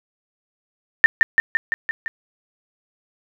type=tone with echo; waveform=sine; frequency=1805 Hz; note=A6; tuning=44 cents sharp; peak=-5 dBFS; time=1.04-1.06 s; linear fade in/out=0 ms; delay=170 ms; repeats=6; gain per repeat=-3 dB; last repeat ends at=2.08 s; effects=none